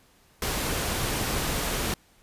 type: noise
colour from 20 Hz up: pink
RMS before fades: -28 dBFS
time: 0.42-1.94 s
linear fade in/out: 2 ms
effects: pink hiss -60 dBFS RMS until 2.22 s + resampled to 32000 Hz